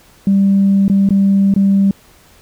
sine tone with dropouts, 196.6 Hz, G3, 5 cents sharp, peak -7 dBFS, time 0.27-1.91 s, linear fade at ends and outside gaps 2 ms, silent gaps 0.881-0.898 / 1.09-1.106 / 1.54-1.562 s, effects tanh soft clip ceiling -4 dBFS + pink hiss -47 dBFS RMS until 2.41 s

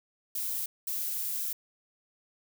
violet noise bursts at uneven times, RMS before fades -33 dBFS, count 2, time 0.35-0.66 / 0.87-1.53 s, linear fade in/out 5 ms, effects none

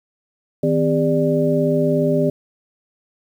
sine tone cluster, 158.2 / 255.3 / 403 / 589 Hz, D#3 / C4 / G4 / D5, +29 / -42 / +48 / +5 cents, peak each -20 dBFS, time 0.63-2.3 s, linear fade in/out 5 ms, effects 8-bit

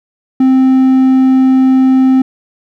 triangle tone, 261.6 Hz, C4, in tune, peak -3 dBFS, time 0.4-2.22 s, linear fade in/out 5 ms, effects none

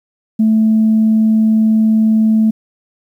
sine tone, 219.5 Hz, A3, 4 cents flat, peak -7 dBFS, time 0.39-2.51 s, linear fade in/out 10 ms, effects tanh soft clip ceiling -4 dBFS + 8-bit

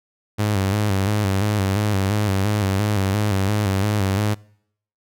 sawtooth tone with vibrato, 100.8 Hz, G2, 49 cents sharp, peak -14 dBFS, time 0.38-4.35 s, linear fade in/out 20 ms, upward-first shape square, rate 2.9 Hz, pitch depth 71 cents each way, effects noise-tail reverb RT60 0.7 s tail -25 dB re dry

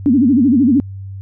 sine tone with vibrato, 258.7 Hz, C4, 19 cents flat, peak -8 dBFS, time 0.06-0.8 s, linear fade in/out 0 ms, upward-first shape sine, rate 13 Hz, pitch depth 230 cents each way, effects added 97 Hz sine -26 dBFS peak until 1.21 s

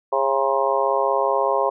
harmonic tone with a mistuned harmonic, 136.2 Hz, C#3, 30 cents flat, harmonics 3 / 4 / 5 / 6 / 7 / 8, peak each -25 / -22 / -25 / -27 / -24 / -25 dBFS, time 0.12-1.7 s, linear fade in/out 10 ms, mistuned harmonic 8, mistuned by -50 cents, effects none

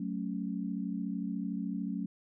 sine chord, F# minor, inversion none, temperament equal with one note detuned, 186.39 / 220 / 277.2 Hz, F#3 / A3 / C#4, +13 / 0 / 0 cents, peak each -36 / -37 / -38 dBFS, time 0-2.06 s, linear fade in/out 5 ms, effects none

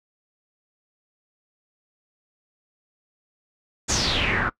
pink noise with low-pass filter sweep, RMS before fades -23 dBFS, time 3.88-4.5 s, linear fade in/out 20 ms, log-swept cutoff 7200 to 1300 Hz, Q 5, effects noise-tail reverb RT60 0.1 s tail -20 dB re dry

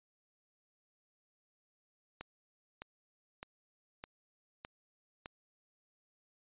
click train, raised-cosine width 0.3 ms, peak -27 dBFS, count 6, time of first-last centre 2.21-5.259 s, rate 1.64 Hz, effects resampled to 8000 Hz

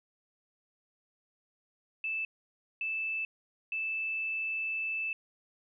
sine tone bursts at uneven times, 2634 Hz, E7, 2 cents flat, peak -31 dBFS, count 3, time 2.04-2.25 / 2.81-3.25 / 3.72-5.13 s, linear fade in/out 2 ms, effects none

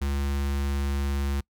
square tone with notch filter, 69.9 Hz, C#2, 15 cents sharp, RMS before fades -27 dBFS, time 0.01-1.41 s, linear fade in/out 10 ms, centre 580 Hz, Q 1.8, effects noise-tail reverb RT60 0.1 s tail -25 dB re dry

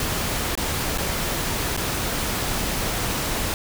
pink noise with dropouts, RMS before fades -25 dBFS, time 0-3.54 s, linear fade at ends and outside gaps 1 ms, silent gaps 0.553-0.575 / 0.976-0.983 / 1.766-1.774 s, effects none

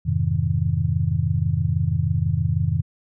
sine chord, F minor seventh, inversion none, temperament just, 87.31 / 104.77 / 130.96 / 157.15 Hz, F2 / Ab2 / C3 / Eb3, 0 / +16 / +2 / +18 cents, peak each -24 dBFS, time 0.05-2.82 s, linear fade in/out 20 ms, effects none

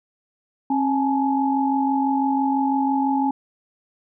sine tone cluster, 269.5 / 838 / 884 Hz, C#4 / G#5 / A5, -49 / +15 / +8 cents, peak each -20 / -22 / -29 dBFS, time 0.7-3.31 s, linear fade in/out 5 ms, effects none

